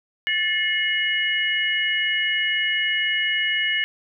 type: tone cluster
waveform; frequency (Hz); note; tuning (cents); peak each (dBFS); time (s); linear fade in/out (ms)
sine; 1756 / 2152 / 2914; A6 / C7 / F#7; -4 / +48 / -27; -24; 0.27-3.84; 0
effects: none